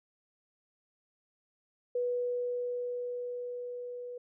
sine tone with level ramp, 489.8 Hz, B4, 14 cents flat, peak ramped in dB -28 to -39 dBFS, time 1.95-4.18 s, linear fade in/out 5 ms, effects none

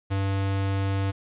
square tone, 97.7 Hz, G2, 5 cents flat, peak -24 dBFS, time 0.1-1.12 s, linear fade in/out 20 ms, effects resampled to 8000 Hz + 9-bit

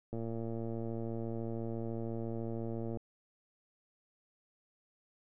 click train, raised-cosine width 2 ms, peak -27 dBFS, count 325, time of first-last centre 0.13-2.972 s, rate 114 Hz, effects none

